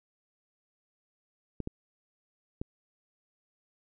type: clicks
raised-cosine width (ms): 3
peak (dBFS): -21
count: 3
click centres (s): 1.603 / 1.674 / 2.615
effects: none